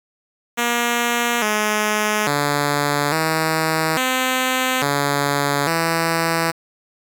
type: tone with pitch steps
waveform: 5% pulse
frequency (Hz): 238.1 / 212.1 / 144.7 / 159.4 / 257.5 / 142.5 / 165.1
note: A#3 / G#3 / D3 / D#3 / C4 / C#3 / E3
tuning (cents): +37 / +37 / -25 / +42 / -28 / +48 / +3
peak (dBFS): -6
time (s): 0.57-6.52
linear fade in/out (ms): 20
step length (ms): 850
effects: 8-bit